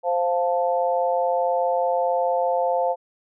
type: chord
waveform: sine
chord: F major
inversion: second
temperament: equal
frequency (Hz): 523.3 / 698.5 / 880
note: C5 / F5 / A5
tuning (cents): 0 / 0 / 0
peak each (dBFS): -22 / -23 / -26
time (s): 0.03-2.96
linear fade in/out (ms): 50
effects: none